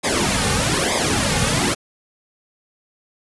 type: noise with flanger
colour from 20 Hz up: pink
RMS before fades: -19 dBFS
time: 0.03-1.75 s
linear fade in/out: 20 ms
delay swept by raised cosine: 0.69 to 3.09 ms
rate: 1.1 Hz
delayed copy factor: -0.9
effects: resampled to 24000 Hz